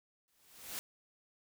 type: noise with exponential growth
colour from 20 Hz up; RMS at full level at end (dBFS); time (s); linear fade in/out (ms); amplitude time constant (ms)
white; -39; 0.28-0.79; 0; 110
effects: none